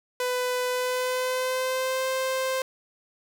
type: tone with pitch glide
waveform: sawtooth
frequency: 499.4 to 523 Hz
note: B4 to C5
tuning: +19 to -1 cents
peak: -21 dBFS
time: 0.2-2.62 s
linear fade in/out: 2 ms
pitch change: +80 cents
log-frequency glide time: 0.68-2.08 s
effects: none